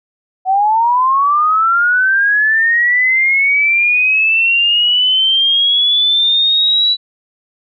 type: linear sweep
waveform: sine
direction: up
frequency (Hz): 740 to 3951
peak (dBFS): -9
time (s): 0.45-6.97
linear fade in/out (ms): 50
effects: none